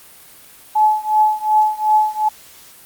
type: tone with tremolo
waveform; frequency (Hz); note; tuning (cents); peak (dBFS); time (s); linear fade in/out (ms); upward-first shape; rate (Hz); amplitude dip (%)
sine; 857; A5; -46; -8; 0.75-2.29; 10; triangle; 2.7; 95
effects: white hiss -43 dBFS RMS until 2.85 s + Opus 32 kbps